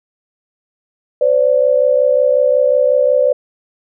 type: tone pair together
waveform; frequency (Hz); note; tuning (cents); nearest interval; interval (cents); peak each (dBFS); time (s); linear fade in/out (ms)
sine; 513 / 578.5; C5 / D5; -34 / -26; major second; 208; -12; 1.21-3.33; 5
effects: none